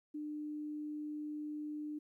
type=tone; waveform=sine; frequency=300 Hz; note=D4; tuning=37 cents sharp; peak=-39 dBFS; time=0.14-1.99 s; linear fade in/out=10 ms; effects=13-bit